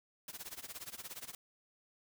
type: noise with tremolo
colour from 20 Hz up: white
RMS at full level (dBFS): -44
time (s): 0.28-1.35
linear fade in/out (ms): 2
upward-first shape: sine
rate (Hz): 17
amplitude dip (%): 90
effects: none